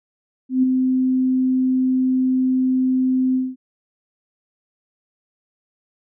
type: tone with ADSR envelope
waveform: sine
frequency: 258 Hz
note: C4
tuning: 24 cents flat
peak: -11 dBFS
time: 0.49-3.56 s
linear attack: 140 ms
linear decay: 10 ms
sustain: -4 dB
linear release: 210 ms
effects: none